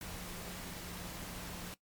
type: tone in noise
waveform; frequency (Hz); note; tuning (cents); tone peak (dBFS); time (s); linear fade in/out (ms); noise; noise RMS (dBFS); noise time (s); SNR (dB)
sine; 178.9; F3; +42; -49; 0.01-1.74; 2; pink; -45; 0.01-1.74; -7
effects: noise-tail reverb RT60 0.1 s tail -18 dB re dry + MP3 96 kbps